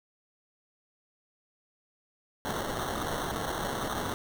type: noise with sample-and-hold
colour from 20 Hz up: white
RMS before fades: -33 dBFS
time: 2.45-4.14 s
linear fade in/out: 0 ms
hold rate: 2450 Hz
effects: none